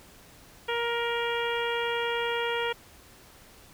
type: harmonic tone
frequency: 470 Hz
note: A#4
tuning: 14 cents sharp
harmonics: 1 / 2 / 3 / 4 / 5 / 6 / 7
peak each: -30 / -33 / -35 / -36 / -37 / -38 / -38 dBFS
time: 0.68-2.73 s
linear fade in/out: 10 ms
effects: pink hiss -53 dBFS RMS until 3.73 s